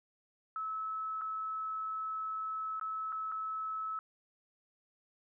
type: tone with dropouts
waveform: sine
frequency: 1299 Hz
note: E6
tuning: 26 cents flat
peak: -35 dBFS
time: 0.56-3.99 s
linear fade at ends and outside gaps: 1 ms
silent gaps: 1.212-1.217 / 2.797-2.812 / 3.122-3.126 / 3.317-3.321 s
effects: none